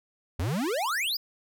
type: exponential sweep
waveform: square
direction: up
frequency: 75.3 to 5190 Hz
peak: -27 dBFS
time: 0.39-1.17 s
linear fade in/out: 5 ms
effects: none